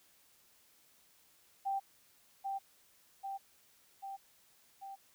sine tone with echo, 784 Hz, G5, in tune, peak -32 dBFS, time 1.65-1.8 s, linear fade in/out 20 ms, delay 790 ms, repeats 4, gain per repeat -3 dB, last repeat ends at 4.96 s, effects white hiss -67 dBFS RMS until 5.14 s

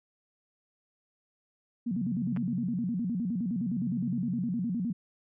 sine tone with vibrato, 206.6 Hz, G#3, 9 cents flat, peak -28 dBFS, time 1.86-4.93 s, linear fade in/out 10 ms, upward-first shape square, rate 9.7 Hz, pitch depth 240 cents each way
sine tone with tremolo, 134.9 Hz, C#3, 47 cents flat, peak -36 dBFS, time 1.92-4.85 s, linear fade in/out 10 ms, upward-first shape sine, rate 0.58 Hz, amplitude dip 90%
clicks, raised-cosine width 0.5 ms, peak -29 dBFS, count 2, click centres 2.364 / 2.371 s
effects none

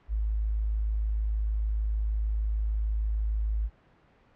sine tone, 53.3 Hz, G#1, 46 cents sharp, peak -25 dBFS, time 0.08-3.7 s, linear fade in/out 50 ms, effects pink hiss -61 dBFS RMS until 4.35 s + low-pass 2000 Hz 12 dB/octave

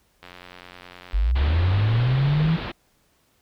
click train, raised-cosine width 0.3 ms, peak -25 dBFS, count 98, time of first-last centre 0.23-1.311 s, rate 89.7 Hz
sine linear sweep, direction up, 45.8 to 166.8 Hz, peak -17 dBFS, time 1.13-2.57 s, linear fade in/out 20 ms
pink low-pass noise, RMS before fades -31 dBFS, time 1.35-2.72 s, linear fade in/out 10 ms, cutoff 4100 Hz, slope 48 dB/octave
effects pink hiss -64 dBFS RMS until 3.41 s

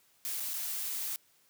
blue noise with dropouts, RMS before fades -36 dBFS, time 0.25-1.16 s, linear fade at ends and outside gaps 0 ms, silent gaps 0.399-0.403 / 0.535-0.539 s, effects white hiss -67 dBFS RMS until 1.49 s + high-pass 60 Hz 12 dB/octave

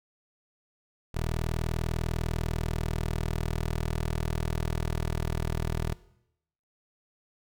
15% pulse tone, 40.15 Hz, E1, 45 cents flat, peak -22 dBFS, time 1.14-5.94 s, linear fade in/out 10 ms, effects noise-tail reverb RT60 0.8 s tail -19 dB re dry

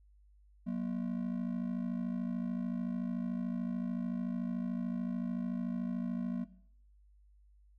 triangle ring-modulated tone, 212.2 Hz, G#3, 38 cents sharp, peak -28 dBFS, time 0.66-6.45 s, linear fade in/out 20 ms, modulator 26.8 Hz, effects noise-tail reverb RT60 0.6 s tail -17 dB re dry + added 50 Hz sine -60 dBFS peak until 7.78 s

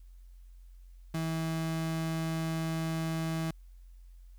35% pulse tone, 162 Hz, E3, 30 cents flat, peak -29 dBFS, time 1.14-3.51 s, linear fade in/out 5 ms, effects added 44 Hz sine -49 dBFS peak until 4.38 s + white hiss -74 dBFS RMS until 4.38 s

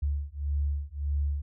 sine beating tone pair, 71.1 / 72.8 Hz, C#2 / D2, +45 / -15 cents, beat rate 1.7 Hz, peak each -30 dBFS, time 0.02-1.42 s, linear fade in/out 10 ms, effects none

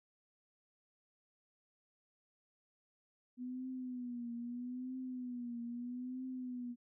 sine tone with vibrato, 246.9 Hz, B3, in tune, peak -40 dBFS, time 3.37-6.76 s, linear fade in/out 50 ms, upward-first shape triangle, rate 0.78 Hz, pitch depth 88 cents each way, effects none

